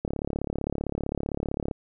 click train, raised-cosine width 2 ms, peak -15 dBFS, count 60, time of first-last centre 0.05-1.712 s, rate 35.5 Hz, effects none

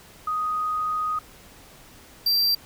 sine / square tone pair in turn, 1247 / 4708 Hz, D#6 / D8, +3 / +3 cents, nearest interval octave + major seventh, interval 2300 cents, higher second, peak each -23 / -19 dBFS, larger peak second, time 0.27-1.19 / 2.26-2.55 s, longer first, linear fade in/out 5 ms, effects pink hiss -49 dBFS RMS until 2.65 s

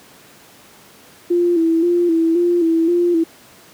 sine tone with vibrato, 338.3 Hz, E4, 45 cents sharp, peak -12 dBFS, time 1.3-3.24 s, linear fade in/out 10 ms, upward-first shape square, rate 1.9 Hz, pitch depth 52 cents each way, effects pink hiss -45 dBFS RMS until 3.73 s + high-pass 150 Hz 12 dB/octave

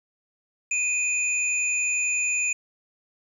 sine tone pair together, 2489 / 7040 Hz, D#7 / A8, 0 / 0 cents, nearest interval octave + tritone, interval 1800 cents, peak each -23 / -28 dBFS, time 0.71-2.53 s, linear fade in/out 5 ms, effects 9-bit

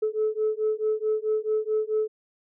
sine beating tone pair, 430 / 434.6 Hz, A4 / A4, -40 / -21 cents, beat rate 4.6 Hz, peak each -25 dBFS, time 0.02-2.08 s, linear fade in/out 10 ms, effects tanh soft clip ceiling -17 dBFS

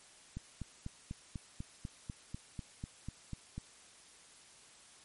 click train, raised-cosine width 5 ms, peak -28 dBFS, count 14, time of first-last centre 0.37-3.58 s, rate 4.05 Hz, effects white hiss -59 dBFS RMS until 5.04 s + MP3 48 kbps

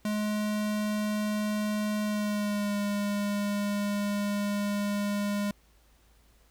square tone with pitch glide, 210.8 to 204.1 Hz, G#3 to G#3, +26 to -30 cents, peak -28 dBFS, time 0.05-5.51 s, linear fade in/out 2 ms, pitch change -56 cents, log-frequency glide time 2.03-2.78 s, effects added 54 Hz sine -61 dBFS peak until 6.5 s + pink hiss -65 dBFS RMS until 6.5 s

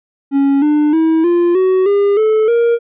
triangle tone with pitch steps, 277.2 / 298.8 / 322.1 / 347.2 / 374.3 / 403.5 / 435 / 468.9 Hz, C#4 / D4 / E4 / F4 / F#4 / G#4 / A4 / A#4, 0 / +30 / -40 / -10 / +20 / -50 / -20 / +10 cents, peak -7 dBFS, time 0.31-2.79 s, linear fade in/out 50 ms, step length 310 ms, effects resampled to 8000 Hz

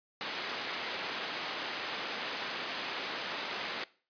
white band-pass noise, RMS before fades -38 dBFS, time 0.21-3.84 s, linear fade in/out 0 ms, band 250 to 3500 Hz, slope 12 dB/octave, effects noise-tail reverb RT60 0.4 s tail -20 dB re dry + resampled to 11025 Hz

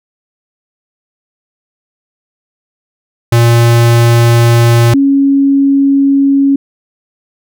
square / sine tone pair in turn, 117.6 / 276.6 Hz, A#2 / C#4, +16 / -4 cents, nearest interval octave + minor third, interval 1480 cents, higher second, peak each -5 dBFS, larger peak neither, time 3.32-4.94 / 4.94-6.56 s, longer neither, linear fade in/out 5 ms, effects none

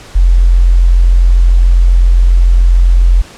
sine tone, 43.65 Hz, F1, in tune, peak -3 dBFS, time 0.15-3.22 s, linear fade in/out 10 ms, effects pink hiss -34 dBFS RMS until 3.37 s + low-pass 8000 Hz 12 dB/octave

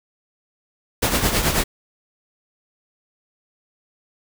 pink noise with tremolo, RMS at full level -17 dBFS, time 1.02-1.64 s, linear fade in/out 10 ms, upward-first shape triangle, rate 9.3 Hz, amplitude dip 65%, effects none

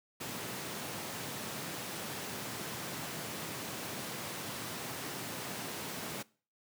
pink high-pass noise, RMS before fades -41 dBFS, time 0.2-6.23 s, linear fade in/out 10 ms, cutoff 120 Hz, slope 24 dB/octave, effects noise-tail reverb RT60 0.4 s tail -22 dB re dry

